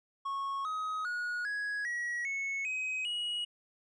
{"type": "tone with pitch steps", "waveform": "triangle", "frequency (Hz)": [1100, 1263.6, 1451.5, 1667.3, 1915.2, 2200, 2527, 2903], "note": ["C#6", "D#6", "F#6", "G#6", "A#6", "C#7", "D#7", "F#7"], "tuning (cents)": [-14, 26, -34, 6, 46, -14, 26, -34], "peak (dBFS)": -31, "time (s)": [0.25, 3.45], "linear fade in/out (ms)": 10, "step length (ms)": 400, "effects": ["resampled to 22050 Hz"]}